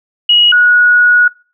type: tone pair in turn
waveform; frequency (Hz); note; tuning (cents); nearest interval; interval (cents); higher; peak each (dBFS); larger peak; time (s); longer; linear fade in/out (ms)
sine; 2900 / 1457.6; F#7 / F#6; -35 / -26; octave; 1191; first; -5; neither; 0.29-0.52 / 0.52-1.28; second; 5
effects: noise-tail reverb RT60 0.4 s tail -25 dB re dry